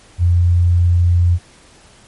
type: tone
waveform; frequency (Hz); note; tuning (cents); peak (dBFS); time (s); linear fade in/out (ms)
sine; 87.31; F2; 0; -9; 0.18-1.39; 50
effects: pink hiss -46 dBFS RMS until 2.07 s + MP3 48 kbps